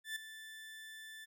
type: tone with ADSR envelope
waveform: 30% pulse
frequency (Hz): 1760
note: A6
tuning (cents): 0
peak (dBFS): -34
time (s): 0.04-1.26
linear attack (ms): 120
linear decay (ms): 6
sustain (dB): -12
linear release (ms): 24
effects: none